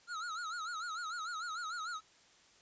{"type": "tone with vibrato", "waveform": "square", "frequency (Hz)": 1347, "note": "E6", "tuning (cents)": 37, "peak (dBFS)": -39, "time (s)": [0.07, 2.01], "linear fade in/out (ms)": 50, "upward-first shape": "sine", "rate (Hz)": 6.7, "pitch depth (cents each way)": 130, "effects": ["white hiss -64 dBFS RMS until 2.61 s", "resampled to 16000 Hz"]}